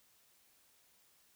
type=silence; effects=white hiss -69 dBFS RMS until 1.35 s